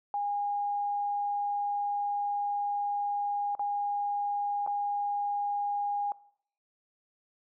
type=tone with dropouts; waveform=sine; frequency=816 Hz; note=G#5; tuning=31 cents flat; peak=-28 dBFS; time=0.14-6.12 s; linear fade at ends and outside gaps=1 ms; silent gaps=3.551-3.594 / 4.664-4.674 s; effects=noise-tail reverb RT60 0.6 s tail -20 dB re dry